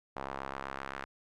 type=tone with band-pass filter sweep; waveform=sawtooth; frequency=67.7 Hz; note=C#2; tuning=40 cents flat; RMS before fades=-41 dBFS; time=0.16-1.05 s; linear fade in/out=5 ms; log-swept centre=920 to 1500 Hz; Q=1.5; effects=none